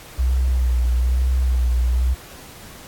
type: tone with vibrato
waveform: sine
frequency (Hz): 62.3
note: B1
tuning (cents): +16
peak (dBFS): -15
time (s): 0.18-2.15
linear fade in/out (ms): 20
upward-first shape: sine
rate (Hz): 1.1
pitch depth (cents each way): 49
effects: pink hiss -41 dBFS RMS until 2.87 s + AAC 64 kbps